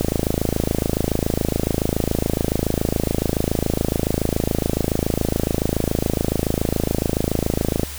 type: click train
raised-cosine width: 2 ms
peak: -5 dBFS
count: 213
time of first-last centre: 0.01-7.833 s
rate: 27.1 Hz
effects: added 72 Hz sine -33 dBFS peak until 7.98 s + white hiss -34 dBFS RMS until 7.98 s